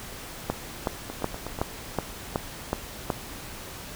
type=two click trains; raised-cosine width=1 ms; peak=-19 / -10 dBFS; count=5 / 8; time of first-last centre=1.1-1.588 / 0.5-3.102 s; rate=8.19 / 2.69 Hz; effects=pink hiss -40 dBFS RMS until 3.95 s